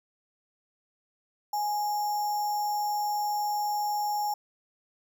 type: tone with sample-and-hold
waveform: sine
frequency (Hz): 834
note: G#5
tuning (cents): +7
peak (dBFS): -26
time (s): 1.53-4.34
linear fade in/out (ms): 5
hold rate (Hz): 6300
effects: none